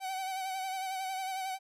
45% pulse tone with vibrato, 760 Hz, F#5, 46 cents sharp, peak -34 dBFS, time 0-1.59 s, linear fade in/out 50 ms, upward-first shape sine, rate 11 Hz, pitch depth 38 cents each way, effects resampled to 32000 Hz

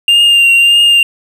triangle tone with vibrato, 2794 Hz, F7, in tune, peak -3 dBFS, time 0.08-1.03 s, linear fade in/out 2 ms, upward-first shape triangle, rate 1.7 Hz, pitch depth 28 cents each way, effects none

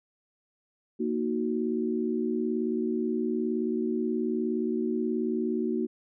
sine chord, D# minor, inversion second, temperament equal, 233.1 / 311.1 / 370 Hz, A#3 / D#4 / F#4, 0 / 0 / 0 cents, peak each -29 / -32 / -30 dBFS, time 0.99-5.87 s, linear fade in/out 20 ms, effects none

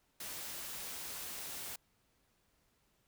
white noise, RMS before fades -44 dBFS, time 0.2-1.76 s, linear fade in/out 5 ms, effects pink hiss -75 dBFS RMS until 3.07 s

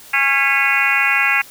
harmonic tone with a mistuned harmonic, 274.4 Hz, C#4, 17 cents flat, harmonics 3 / 4 / 5 / 6 / 7 / 8 / 9 / 10, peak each -26 / -26 / -23 / -20 / -20 / -20 / -19 / -22 dBFS, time 0.13-1.42 s, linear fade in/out 10 ms, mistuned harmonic 7, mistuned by +56 cents, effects white hiss -41 dBFS RMS until 1.5 s

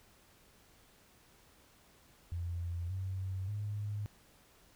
sine tone with pitch steps, 86.3 / 94.66 / 103.82 Hz, F2 / F#2 / G#2, -20 / +40 / 0 cents, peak -35 dBFS, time 2.32-4.06 s, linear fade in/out 0 ms, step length 580 ms, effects pink hiss -64 dBFS RMS until 4.75 s

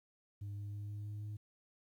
sine tone with pitch steps, 101.4 / 102.11 / 102.82 / 103.53 / 104.25 / 104.98 Hz, G#2 / G#2 / G#2 / G#2 / G#2 / G#2, -41 / -29 / -17 / -5 / +7 / +19 cents, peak -38 dBFS, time 0.41-1.37 s, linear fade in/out 10 ms, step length 160 ms, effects tanh soft clip ceiling -40 dBFS + 12-bit

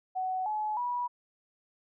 sine tone with pitch steps, 747 / 853.1 / 974.4 Hz, F#5 / G#5 / B5, +16 / +46 / -24 cents, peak -29 dBFS, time 0.15-1.08 s, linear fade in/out 20 ms, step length 310 ms, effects none

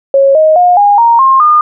sine tone with pitch steps, 548 / 625.9 / 714.8 / 816.3 / 932.3 / 1064.8 / 1216.1 Hz, C#5 / D#5 / F5 / G#5 / A#5 / C6 / D#6, -20 / +10 / +40 / -30 / 0 / +30 / -40 cents, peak -3 dBFS, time 0.14-1.61 s, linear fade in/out 2 ms, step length 210 ms, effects none

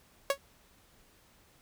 sawtooth tone with exponential decay, 554.4 Hz, C#5, in tune, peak -18 dBFS, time 0.3-0.38 s, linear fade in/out 2 ms, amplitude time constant 17 ms, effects pink hiss -63 dBFS RMS until 1.61 s

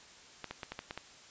clicks, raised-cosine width 0.3 ms, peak -23 dBFS, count 7, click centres 0.443 / 0.51 / 0.632 / 0.72 / 0.791 / 0.909 / 0.976 s, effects white hiss -55 dBFS RMS until 1.3 s + resampled to 16000 Hz

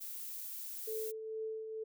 violet noise, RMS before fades -44 dBFS, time 0-1.12 s, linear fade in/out 20 ms
sine tone with tremolo, 440 Hz, A4, in tune, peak -36 dBFS, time 0.87-1.84 s, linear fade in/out 10 ms, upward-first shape triangle, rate 2.2 Hz, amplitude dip 50%
effects none

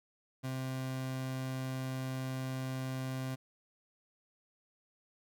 30% pulse tone, 130.81 Hz, C3, in tune, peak -33 dBFS, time 0.43-3.36 s, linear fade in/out 20 ms, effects none

